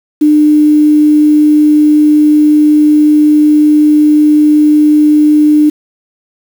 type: tone with quantisation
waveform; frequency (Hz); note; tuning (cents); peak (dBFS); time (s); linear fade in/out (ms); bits
sine; 300.9; D4; +42; -3; 0.21-5.7; 10; 5
effects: none